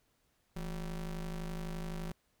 square ring-modulated tone, 96.5 Hz, G2, 27 cents flat, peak -35 dBFS, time 0.56-2.12 s, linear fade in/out 5 ms, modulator 70.6 Hz, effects pink hiss -75 dBFS RMS until 2.4 s

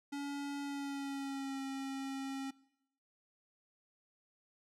square tone with pitch glide, 283.4 to 270.4 Hz, C#4 to C#4, +38 to -43 cents, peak -39 dBFS, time 0.12-2.51 s, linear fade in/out 10 ms, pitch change -81 cents, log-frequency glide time 0.62-1.6 s, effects noise-tail reverb RT60 0.8 s tail -22 dB re dry + low-pass 10000 Hz 12 dB/octave

